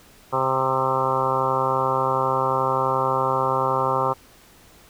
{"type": "harmonic tone with a mistuned harmonic", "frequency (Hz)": 131.8, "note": "C3", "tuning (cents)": 13, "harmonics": [1, 2, 3, 4, 5, 6, 7, 8, 9, 10], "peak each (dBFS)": [-31, -36, -29, -26, -34, -28, -26, -26, -27, -30], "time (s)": [0.32, 4.14], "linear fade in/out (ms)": 20, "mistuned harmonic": 9, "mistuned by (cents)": 16, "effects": ["pink hiss -51 dBFS RMS until 4.89 s"]}